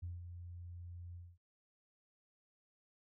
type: tone with ADSR envelope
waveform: sine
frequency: 87.31 Hz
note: F2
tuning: in tune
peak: -39 dBFS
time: 0.02-1.38 s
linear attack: 16 ms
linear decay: 170 ms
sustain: -7 dB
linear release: 230 ms
effects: tanh soft clip ceiling -35 dBFS